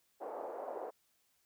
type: band-pass noise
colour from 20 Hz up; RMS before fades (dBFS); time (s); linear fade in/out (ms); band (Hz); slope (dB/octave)
white; -43; 0.2-0.91; 20; 420 to 760; 24
effects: white hiss -75 dBFS RMS until 1.45 s